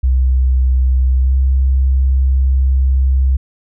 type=tone with pitch glide; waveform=sine; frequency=64.2 to 65.89 Hz; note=C2 to C2; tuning=-32 to +13 cents; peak=-9 dBFS; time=0.03-3.37 s; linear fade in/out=10 ms; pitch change=+45 cents; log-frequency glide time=1.2-1.34 s; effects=none